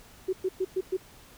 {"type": "tone bursts", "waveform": "sine", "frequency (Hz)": 375.1, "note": "F#4", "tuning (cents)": 24, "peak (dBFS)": -24, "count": 5, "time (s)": [0.28, 0.97], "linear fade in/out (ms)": 10, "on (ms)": 50, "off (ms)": 110, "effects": ["pink hiss -53 dBFS RMS until 1.37 s"]}